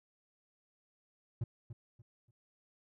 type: tone with echo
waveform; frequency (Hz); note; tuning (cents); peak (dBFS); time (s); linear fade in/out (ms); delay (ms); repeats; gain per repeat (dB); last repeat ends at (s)
triangle; 116.54; A#2; 0; -30; 1.41-1.44; 5; 290; 3; -11; 2.31
effects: none